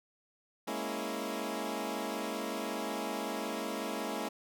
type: chord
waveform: 15% pulse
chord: A# half-diminished seventh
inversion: third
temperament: equal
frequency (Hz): 207.7 / 233.1 / 277.2 / 329.6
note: G#3 / A#3 / C#4 / E4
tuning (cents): 0 / 0 / 0 / 0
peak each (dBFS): -34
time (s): 0.67-4.29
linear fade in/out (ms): 10
effects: none